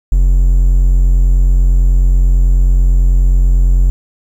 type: tone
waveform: triangle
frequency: 44.59 Hz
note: F1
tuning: 37 cents sharp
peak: -4 dBFS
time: 0.12-3.9 s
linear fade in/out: 0 ms
effects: 7-bit